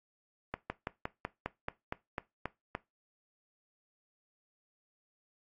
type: slowing click train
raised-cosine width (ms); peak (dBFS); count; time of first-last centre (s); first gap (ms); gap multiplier
0.5; -19; 11; 0.54-2.751; 160; 1.07
effects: noise-tail reverb RT60 0.2 s tail -19 dB re dry + AAC 32 kbps